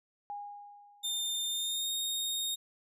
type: tone with exponential decay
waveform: sine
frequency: 818 Hz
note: G#5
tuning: 26 cents flat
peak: -36 dBFS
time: 0.3-1.55 s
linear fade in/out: 0 ms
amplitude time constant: 270 ms
type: tone with pitch glide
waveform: sawtooth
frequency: 3611 to 3706 Hz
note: A7 to A#7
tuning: +44 to -11 cents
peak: -29 dBFS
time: 1.03-2.56 s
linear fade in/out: 20 ms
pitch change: +45 cents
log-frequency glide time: 1.49-1.91 s
effects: none